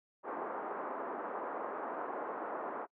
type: band-pass noise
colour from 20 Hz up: white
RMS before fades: -40 dBFS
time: 0.23-2.87 s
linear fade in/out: 50 ms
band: 290 to 1200 Hz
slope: 24 dB/octave
effects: noise-tail reverb RT60 0.1 s tail -25 dB re dry + low-pass 2000 Hz 12 dB/octave